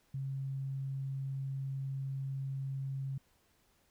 sine tone, 135.5 Hz, C#3, 39 cents flat, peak -35 dBFS, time 0.14-3.18 s, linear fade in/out 5 ms, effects pink hiss -71 dBFS RMS until 3.9 s

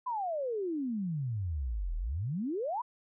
sine exponential two-way sweep, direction down then up, 1032 to 37.9 to 1032 Hz, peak -31 dBFS, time 0.06-2.82 s, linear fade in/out 10 ms, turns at 1.96 s, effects none

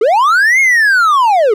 triangle linear two-way sweep, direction up then down, 392.7 to 2182 to 392.7 Hz, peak -5 dBFS, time 0.01-1.54 s, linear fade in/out 5 ms, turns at 0.6 s, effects none

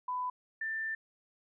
sine tone pair in turn, 999 / 1780 Hz, B5 / A6, +20 / +20 cents, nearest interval minor seventh, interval 1000 cents, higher second, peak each -32 / -33 dBFS, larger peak first, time 0.08-0.3 / 0.61-0.95 s, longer second, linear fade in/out 5 ms, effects none

